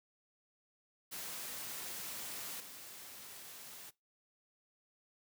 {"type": "noise with level steps", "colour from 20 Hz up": "white", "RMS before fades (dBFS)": [-44, -51], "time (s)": [1.11, 3.91], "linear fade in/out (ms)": 20, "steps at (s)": 2.6, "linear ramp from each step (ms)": 2, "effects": ["noise-tail reverb RT60 0.2 s tail -21 dB re dry", "high-pass 100 Hz 12 dB/octave"]}